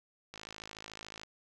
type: click train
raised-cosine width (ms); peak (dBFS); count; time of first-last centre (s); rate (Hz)
0.2; -27; 49; 0.34-1.234; 53.7
effects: none